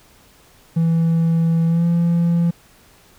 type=tone with pitch glide; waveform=triangle; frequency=165.2 to 170.24 Hz; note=E3 to F3; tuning=+4 to -44 cents; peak=-11 dBFS; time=0.76-2.51 s; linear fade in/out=10 ms; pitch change=+52 cents; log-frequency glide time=1.67-1.85 s; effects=tanh soft clip ceiling -7 dBFS + pink hiss -51 dBFS RMS until 3.18 s